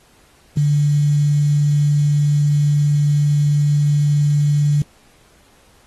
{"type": "tone with quantisation", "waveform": "sine", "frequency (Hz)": 146.3, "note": "D3", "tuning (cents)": -6, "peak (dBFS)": -12, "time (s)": [0.57, 4.82], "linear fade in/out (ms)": 2, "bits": 6, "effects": ["pink hiss -53 dBFS RMS until 5.86 s", "AAC 32 kbps"]}